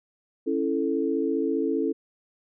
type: chord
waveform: sine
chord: A major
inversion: first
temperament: just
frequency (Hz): 275 / 330 / 440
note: C#4 / E4 / A4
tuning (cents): -14 / +2 / 0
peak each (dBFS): -27 / -27 / -27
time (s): 0.46-1.93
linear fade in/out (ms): 20
effects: none